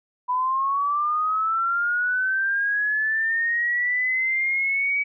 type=linear sweep; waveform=sine; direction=up; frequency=987.8 to 2280 Hz; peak=-20 dBFS; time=0.28-5.04 s; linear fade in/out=20 ms; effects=none